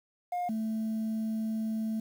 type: tone pair in turn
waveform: sine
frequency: 712 / 220.3 Hz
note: F5 / A3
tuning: +33 / +2 cents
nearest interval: octave + minor sixth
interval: 2031 cents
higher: first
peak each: -27 dBFS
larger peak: neither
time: 0.32-0.49 / 0.49-2 s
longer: second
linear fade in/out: 5 ms
effects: tanh soft clip ceiling -28 dBFS + 9-bit